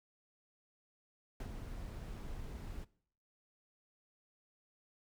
brown noise with ADSR envelope, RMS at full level -40 dBFS, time 1.4-2.85 s, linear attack 3 ms, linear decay 73 ms, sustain -5 dB, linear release 19 ms, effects noise-tail reverb RT60 0.6 s tail -21 dB re dry

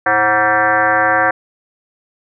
sine tone with frequency modulation, 1154 Hz, D6, 31 cents flat, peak -10 dBFS, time 0.06-1.31 s, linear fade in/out 5 ms, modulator 207 Hz, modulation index 3.2, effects none

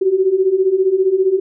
sine beating tone pair, 367.9 / 382.9 Hz, F#4 / G4, -10 / -41 cents, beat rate 15 Hz, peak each -17 / -13 dBFS, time 0.01-1.4 s, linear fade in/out 10 ms, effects none

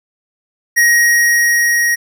square tone with level ramp, 1887 Hz, A#6, 21 cents sharp, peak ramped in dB -8 to -12 dBFS, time 0.76-1.96 s, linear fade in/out 20 ms, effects none

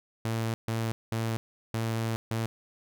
sawtooth tone bursts at uneven times, 113.2 Hz, A2, 50 cents sharp, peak -24 dBFS, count 5, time 0.25-0.54 / 0.68-0.92 / 1.12-1.37 / 1.74-2.16 / 2.31-2.46 s, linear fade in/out 0 ms, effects none

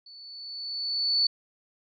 sine tone with level ramp, 4468 Hz, C#8, 13 cents sharp, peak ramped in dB -46 to -19 dBFS, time 0.06-1.27 s, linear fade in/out 5 ms, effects none

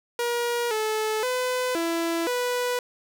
sawtooth tone with pitch steps, 476.8 / 433.7 / 504 / 333.9 / 492.7 Hz, A#4 / A4 / B4 / E4 / B4, +39 / -25 / +35 / +22 / -4 cents, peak -20 dBFS, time 0.19-2.79 s, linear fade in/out 2 ms, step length 520 ms, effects none

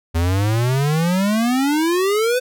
square exponential sweep, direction up, 80.8 to 513 Hz, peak -16 dBFS, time 0.14-2.4 s, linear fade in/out 20 ms, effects none

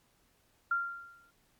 sine tone with exponential decay, 1387 Hz, F6, 12 cents flat, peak -25 dBFS, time 0.71-1.31 s, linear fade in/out 5 ms, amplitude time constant 130 ms, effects pink hiss -70 dBFS RMS until 1.59 s + MP3 96 kbps

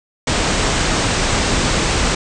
pink low-pass noise, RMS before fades -17 dBFS, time 0.27-2.15 s, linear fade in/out 5 ms, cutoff 8600 Hz, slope 96 dB/octave, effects none

